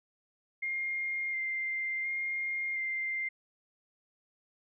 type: tone with vibrato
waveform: sine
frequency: 2109 Hz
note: C7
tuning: 13 cents sharp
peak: -31 dBFS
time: 0.62-3.29 s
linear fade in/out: 10 ms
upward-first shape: square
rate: 0.7 Hz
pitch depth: 12 cents each way
effects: none